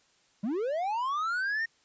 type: linear sweep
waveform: triangle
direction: up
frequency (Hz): 186.3 to 1864.7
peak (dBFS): -26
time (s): 0.43-1.66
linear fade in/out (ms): 10
effects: white hiss -66 dBFS RMS until 1.84 s + resampled to 16000 Hz

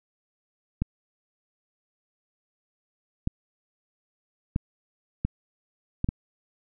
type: clicks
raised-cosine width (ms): 5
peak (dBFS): -12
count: 6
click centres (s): 0.82 / 3.274 / 4.561 / 5.25 / 6.044 / 6.089
effects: none

